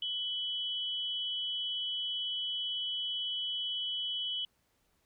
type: tone pair together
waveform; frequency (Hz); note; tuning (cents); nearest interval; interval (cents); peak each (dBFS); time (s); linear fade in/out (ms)
sine; 3000 / 3282; F#7 / G#7; +23 / -21; major second; 156; -34 / -38; 0.02-4.45; 2
effects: pink hiss -74 dBFS RMS until 5.05 s